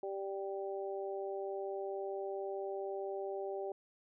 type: harmonic tone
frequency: 195.6 Hz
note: G3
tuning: 4 cents flat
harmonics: 2 / 3 / 4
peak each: -39 / -43 / -45 dBFS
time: 0.03-3.72 s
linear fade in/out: 2 ms
effects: none